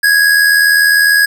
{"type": "tone with amplitude modulation", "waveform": "square", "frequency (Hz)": 1661.2, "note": "G#6", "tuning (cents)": 0, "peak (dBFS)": -5, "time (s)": [0.03, 1.26], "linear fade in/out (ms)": 10, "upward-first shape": "sine", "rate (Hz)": 80, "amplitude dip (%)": 55, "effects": []}